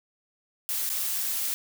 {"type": "noise with dropouts", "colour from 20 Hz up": "blue", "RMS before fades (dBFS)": -29, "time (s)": [0.69, 1.54], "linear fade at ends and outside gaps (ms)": 0, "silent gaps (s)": [0.892, 0.9], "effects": []}